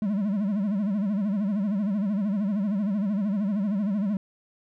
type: tone with vibrato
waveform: triangle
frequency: 202.5 Hz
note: G#3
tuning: 43 cents flat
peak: -21 dBFS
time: 0.02-4.17 s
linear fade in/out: 2 ms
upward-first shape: sine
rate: 13 Hz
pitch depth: 130 cents each way
effects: none